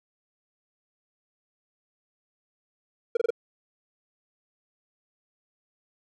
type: tone bursts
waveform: triangle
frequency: 466.2 Hz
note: A#4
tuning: in tune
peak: -18 dBFS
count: 4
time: 3.15-3.305 s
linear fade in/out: 5 ms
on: 20 ms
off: 25 ms
effects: none